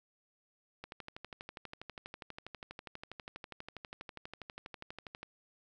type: click train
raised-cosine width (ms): 0.3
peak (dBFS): -28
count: 55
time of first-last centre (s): 0.84-5.23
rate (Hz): 12.3
effects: none